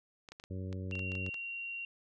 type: clicks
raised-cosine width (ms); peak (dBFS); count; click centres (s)
0.2; -31; 12; 0.288 / 0.32 / 0.399 / 0.439 / 0.728 / 0.912 / 0.954 / 0.993 / 1.119 / 1.153 / 1.264 / 1.343
type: harmonic tone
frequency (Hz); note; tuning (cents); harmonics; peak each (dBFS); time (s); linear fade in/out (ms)
93.7; F#2; +22; 1 / 2 / 3 / 4 / 5 / 6; -38 / -44 / -48 / -50 / -52 / -54; 0.5-1.3; 10
type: tone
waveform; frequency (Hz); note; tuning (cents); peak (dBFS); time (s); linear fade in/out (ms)
sine; 2754; F7; -25; -38; 0.92-1.85; 2
effects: none